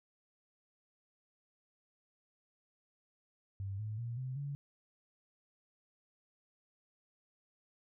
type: tone with pitch steps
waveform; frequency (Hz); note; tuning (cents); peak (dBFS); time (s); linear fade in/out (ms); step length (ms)
sine; 98 / 107.49 / 117.9 / 129.31 / 141.83; G2 / A2 / A#2 / C3 / C#3; 0 / -40 / +20 / -20 / +40; -37; 3.6-4.55; 0; 190
effects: none